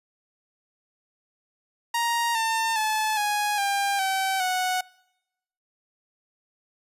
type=tone with pitch steps; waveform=sawtooth; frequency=937 / 900.4 / 865.2 / 831.4 / 798.9 / 767.7 / 737.7 Hz; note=A#5 / A5 / A5 / G#5 / G5 / G5 / F#5; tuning=+9 / +40 / -29 / +2 / +33 / -36 / -5 cents; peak=-19 dBFS; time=1.94-4.81 s; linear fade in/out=5 ms; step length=410 ms; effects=noise-tail reverb RT60 0.9 s tail -24 dB re dry + resampled to 32000 Hz